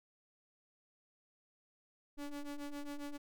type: ring-modulated tone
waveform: square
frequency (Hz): 143.3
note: D3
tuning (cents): -42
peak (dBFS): -39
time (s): 2.17-3.18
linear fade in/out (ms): 20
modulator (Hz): 147
effects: none